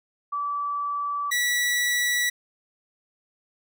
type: tone pair in turn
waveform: sine / sawtooth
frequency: 1155 / 1947.7 Hz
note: D6 / B6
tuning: -29 / -25 cents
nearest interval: major sixth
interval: 904 cents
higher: second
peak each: -25 / -18 dBFS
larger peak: second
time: 0.32-1.31 / 1.31-2.3 s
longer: neither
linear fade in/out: 10 ms
effects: none